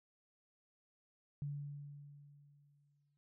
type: tone with exponential decay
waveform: sine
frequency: 143.9 Hz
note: D3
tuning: 35 cents flat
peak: -37 dBFS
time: 1.42-3.17 s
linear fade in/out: 0 ms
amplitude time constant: 380 ms
effects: noise-tail reverb RT60 0.1 s tail -23 dB re dry